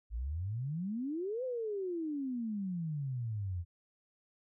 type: exponential two-way sweep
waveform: sine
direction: up then down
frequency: 51.91 to 524 to 83.4 Hz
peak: -34 dBFS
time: 0.1-3.65 s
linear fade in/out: 50 ms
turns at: 1.44 s
effects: none

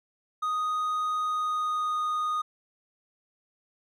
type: tone with pitch glide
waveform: triangle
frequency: 1244.5 to 1235.2 Hz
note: D#6 to D#6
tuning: 0 to -13 cents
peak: -24 dBFS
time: 0.42-2.42 s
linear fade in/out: 10 ms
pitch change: -13 cents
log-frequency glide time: 1.22-2.03 s
effects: none

